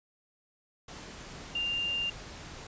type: tone in noise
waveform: sine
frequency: 2794 Hz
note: F7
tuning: in tune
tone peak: -29 dBFS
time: 1.55-2.1 s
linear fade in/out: 5 ms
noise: pink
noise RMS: -45 dBFS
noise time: 0.88-2.67 s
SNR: +13 dB
effects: resampled to 16000 Hz